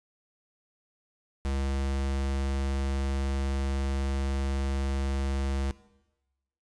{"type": "tone", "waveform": "square", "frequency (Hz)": 68.1, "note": "C#2", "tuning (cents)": -30, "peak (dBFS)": -28, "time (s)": [1.45, 5.71], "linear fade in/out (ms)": 0, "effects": ["noise-tail reverb RT60 1.0 s tail -18 dB re dry", "resampled to 22050 Hz"]}